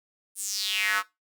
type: tone with high-pass filter sweep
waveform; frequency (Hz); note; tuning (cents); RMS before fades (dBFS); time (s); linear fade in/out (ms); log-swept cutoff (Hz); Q
square; 100; G2; +35; -28; 0.35-1.03; 50; 9800 to 1200; 4.6
effects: noise-tail reverb RT60 0.2 s tail -17 dB re dry